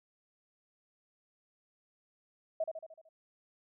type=tone with echo; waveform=sine; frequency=642 Hz; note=E5; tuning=46 cents flat; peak=-29 dBFS; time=2.6-2.64 s; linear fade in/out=5 ms; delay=75 ms; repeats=6; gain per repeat=-5 dB; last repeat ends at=3.09 s; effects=none